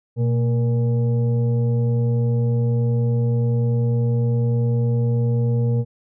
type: tone with frequency modulation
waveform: sine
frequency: 120.6 Hz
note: B2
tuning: 41 cents flat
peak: -16 dBFS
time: 0.16-5.85 s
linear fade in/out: 50 ms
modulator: 351 Hz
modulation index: 0.55
effects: none